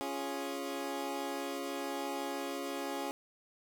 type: chord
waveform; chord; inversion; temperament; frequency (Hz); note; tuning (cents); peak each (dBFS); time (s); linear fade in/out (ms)
20% pulse; Db major; none; equal; 277.2 / 349.2 / 415.3; Db4 / F4 / Ab4; 0 / 0 / 0; -34 / -37 / -37; 0.01-3.11; 0
effects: none